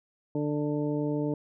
harmonic tone, 148 Hz, D3, 14 cents sharp, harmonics 1 / 2 / 3 / 4 / 6, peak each -32 / -29 / -33 / -37 / -44 dBFS, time 0.35-1.34 s, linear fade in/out 2 ms, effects none

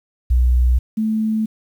sine tone pair in turn, 61.74 / 218.7 Hz, B1 / A3, 0 / -10 cents, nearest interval octave + minor seventh, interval 2190 cents, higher second, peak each -11 / -16 dBFS, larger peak first, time 0.3-0.79 / 0.97-1.46 s, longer neither, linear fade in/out 10 ms, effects 8-bit

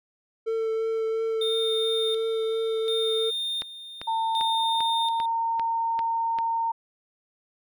triangle tone with vibrato, 447 Hz, A4, 27 cents sharp, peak -22 dBFS, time 0.46-3.31 s, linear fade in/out 20 ms, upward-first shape triangle, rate 2.9 Hz, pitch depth 14 cents each way
triangle tone with tremolo, 3640 Hz, A#7, 42 cents flat, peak -25 dBFS, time 1.41-5.26 s, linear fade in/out 5 ms, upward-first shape square, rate 0.68 Hz, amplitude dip 75%
click train, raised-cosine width 0.3 ms, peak -19 dBFS, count 8, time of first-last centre 3.62-6.387 s, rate 2.53 Hz
sine tone with pitch glide, 900 to 915.2 Hz, A5 to A#5, +39 to -32 cents, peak -23 dBFS, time 4.07-6.72 s, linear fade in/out 10 ms, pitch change +29 cents, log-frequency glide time 4.48-4.93 s
effects none

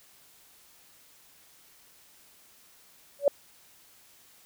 sine tone with exponential growth, 569 Hz, C#5, 45 cents sharp, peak -13 dBFS, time 3.19-3.28 s, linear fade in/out 2 ms, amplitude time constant 19 ms, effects white hiss -58 dBFS RMS until 4.45 s

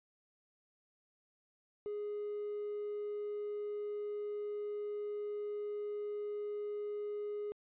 triangle tone, 415.3 Hz, G#4, in tune, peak -34 dBFS, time 1.86-7.52 s, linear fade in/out 0 ms, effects tanh soft clip ceiling -33 dBFS + resampled to 8000 Hz

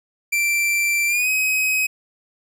45% pulse tone with pitch glide, 2349 to 2532 Hz, D7 to D#7, 0 to +30 cents, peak -17 dBFS, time 0.32-1.87 s, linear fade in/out 10 ms, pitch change +130 cents, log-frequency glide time 1.07-1.29 s, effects none

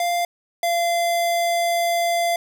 square tone pair in turn, 696 / 686.8 Hz, F5 / F5, -6 / -29 cents, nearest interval unison, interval 23 cents, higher first, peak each -20 / -19 dBFS, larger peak second, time 0-0.25 / 0.63-2.36 s, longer second, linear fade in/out 2 ms, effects none

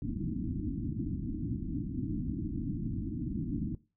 white low-pass noise, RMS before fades -35 dBFS, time 0.02-3.75 s, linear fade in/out 2 ms, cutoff 320 Hz, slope 96 dB/octave, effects noise-tail reverb RT60 0.3 s tail -19 dB re dry

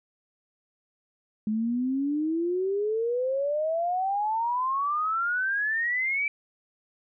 sine exponential sweep, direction up, 210.9 to 2335 Hz, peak -24 dBFS, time 1.47-6.28 s, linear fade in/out 2 ms, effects none

